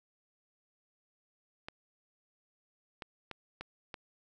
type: clicks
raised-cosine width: 0.3 ms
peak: -25 dBFS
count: 5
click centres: 1.685 / 3.022 / 3.313 / 3.61 / 3.942 s
effects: none